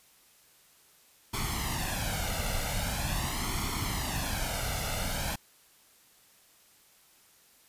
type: noise with flanger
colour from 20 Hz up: pink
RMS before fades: -32 dBFS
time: 1.33-5.36 s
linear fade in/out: 10 ms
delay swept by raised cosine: 0.91 to 1.43 ms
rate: 0.43 Hz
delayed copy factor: +0.7
effects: white hiss -61 dBFS RMS until 7.68 s + resampled to 32000 Hz

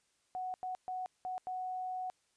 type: tone bursts at uneven times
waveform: sine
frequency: 740 Hz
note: F#5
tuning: in tune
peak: -36 dBFS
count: 5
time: 0.35-0.54 / 0.63-0.75 / 0.88-1.06 / 1.25-1.38 / 1.47-2.1 s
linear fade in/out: 0 ms
effects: white hiss -75 dBFS RMS until 2.36 s + resampled to 22050 Hz

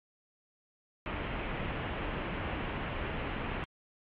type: low-pass noise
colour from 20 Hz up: pink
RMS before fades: -36 dBFS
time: 1.06-3.64 s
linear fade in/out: 0 ms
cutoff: 3000 Hz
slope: 48 dB/octave
effects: MP3 48 kbps

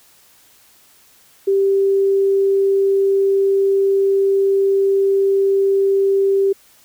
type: tone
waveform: sine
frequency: 392 Hz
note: G4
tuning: in tune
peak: -12 dBFS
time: 1.47-6.53 s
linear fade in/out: 10 ms
effects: white hiss -51 dBFS RMS until 6.84 s

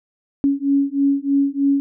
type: beating tone pair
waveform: sine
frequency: 277.2 / 280.4 Hz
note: C#4 / C#4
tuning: 0 / +20 cents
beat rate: 3.2 Hz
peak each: -18 dBFS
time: 0.44-1.8 s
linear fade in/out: 0 ms
effects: none

